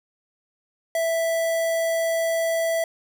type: tone with notch filter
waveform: square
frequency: 659.3 Hz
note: E5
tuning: in tune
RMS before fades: -23 dBFS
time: 0.95-2.84 s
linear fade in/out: 2 ms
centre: 3900 Hz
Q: 1.7
effects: none